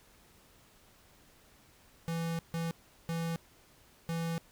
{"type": "tone bursts at uneven times", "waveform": "square", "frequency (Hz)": 166.1, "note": "E3", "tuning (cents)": 13, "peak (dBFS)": -33, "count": 4, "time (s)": [[2.08, 2.39], [2.54, 2.71], [3.09, 3.36], [4.09, 4.38]], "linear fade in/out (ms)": 0, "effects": ["pink hiss -62 dBFS RMS until 4.51 s"]}